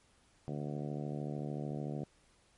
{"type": "harmonic tone", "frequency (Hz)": 73.42, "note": "D2", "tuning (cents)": 0, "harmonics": [2, 3, 4, 5, 6, 7, 8, 9, 10], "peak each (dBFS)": [-39, -43, -45, -47, -49, -50, -51, -52, -53], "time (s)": [0.48, 2.04], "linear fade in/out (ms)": 0, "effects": ["pink hiss -68 dBFS RMS until 2.57 s", "MP3 48 kbps"]}